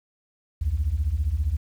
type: beating tone pair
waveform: sine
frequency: 65.41 / 80.41 Hz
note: C2 / E2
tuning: 0 / -42 cents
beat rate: 15 Hz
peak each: -24 / -23 dBFS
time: 0.61-1.57 s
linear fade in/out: 10 ms
effects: tanh soft clip ceiling -16 dBFS + 9-bit

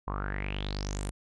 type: tone with low-pass filter sweep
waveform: sawtooth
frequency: 49.45 Hz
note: G1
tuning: 16 cents sharp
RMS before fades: -34 dBFS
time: 0.07-1.11 s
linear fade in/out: 10 ms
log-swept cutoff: 1000 to 9900 Hz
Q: 8
effects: none

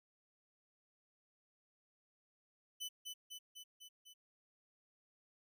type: tone with echo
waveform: sawtooth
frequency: 3004 Hz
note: F#7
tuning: 26 cents sharp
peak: -38 dBFS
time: 2.8-2.89 s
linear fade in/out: 20 ms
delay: 250 ms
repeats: 5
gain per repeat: -3 dB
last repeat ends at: 4.14 s
effects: none

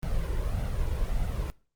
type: noise with flanger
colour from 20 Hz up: brown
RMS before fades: -28 dBFS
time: 0.03-1.5 s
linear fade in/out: 0 ms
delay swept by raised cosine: 1.4 to 2.1 ms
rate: 1.7 Hz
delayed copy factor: +0.75
effects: noise-tail reverb RT60 0.4 s tail -22 dB re dry + Opus 24 kbps

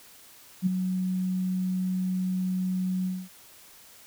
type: tone with ADSR envelope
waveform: sine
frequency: 185 Hz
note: F#3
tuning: in tune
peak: -18 dBFS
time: 0.62-3.29 s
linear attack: 45 ms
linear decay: 11 ms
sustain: -7 dB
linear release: 240 ms
effects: white hiss -52 dBFS RMS until 4.06 s

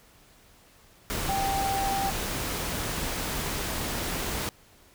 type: tone in noise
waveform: sine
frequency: 784 Hz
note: G5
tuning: in tune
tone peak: -26 dBFS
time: 1.29-2.1 s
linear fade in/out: 0 ms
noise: pink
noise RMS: -31 dBFS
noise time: 1.1-4.49 s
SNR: +2 dB
effects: pink hiss -57 dBFS RMS until 4.94 s

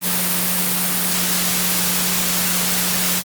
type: tone in noise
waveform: sine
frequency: 180 Hz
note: F#3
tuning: 47 cents flat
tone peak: -26 dBFS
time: 0.01-3.23 s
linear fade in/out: 50 ms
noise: white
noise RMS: -19 dBFS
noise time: 0.01-3.23 s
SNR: -10 dB
effects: high-pass 100 Hz 12 dB/octave + Opus 32 kbps

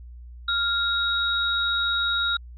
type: tone pair together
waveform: sine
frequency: 1396.9 / 3794 Hz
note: F6 / A#7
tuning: 0 / +30 cents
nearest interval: octave + perfect fourth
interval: 1730 cents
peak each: -24 dBFS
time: 0.48-2.37 s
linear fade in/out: 5 ms
effects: added 60 Hz sine -39 dBFS peak until 2.57 s

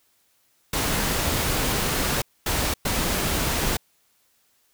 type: noise bursts at uneven times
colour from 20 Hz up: pink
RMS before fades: -24 dBFS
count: 3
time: 0.73-2.22 / 2.46-2.74 / 2.85-3.77 s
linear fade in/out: 5 ms
effects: white hiss -65 dBFS RMS until 4.73 s

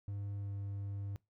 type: tone with pitch glide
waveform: triangle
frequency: 100.7 to 99.95 Hz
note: G2 to G2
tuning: +47 to +34 cents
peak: -36 dBFS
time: 0.08-1.16 s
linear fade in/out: 0 ms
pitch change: -13 cents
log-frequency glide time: 0.38-0.51 s
effects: noise-tail reverb RT60 0.2 s tail -22 dB re dry

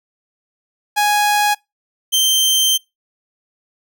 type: tone pair in turn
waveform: sawtooth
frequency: 830.6 / 3129 Hz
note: G#5 / G7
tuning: 0 / -4 cents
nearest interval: octave + major seventh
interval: 2296 cents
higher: second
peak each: -9 dBFS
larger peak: neither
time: 0.96-1.55 / 2.12-2.78 s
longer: second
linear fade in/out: 20 ms
effects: noise-tail reverb RT60 0.2 s tail -25 dB re dry

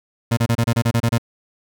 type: tone bursts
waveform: 30% pulse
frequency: 116.54 Hz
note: A#2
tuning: in tune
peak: -12 dBFS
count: 10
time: 0.31-1.182 s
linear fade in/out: 10 ms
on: 62 ms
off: 28 ms
effects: none

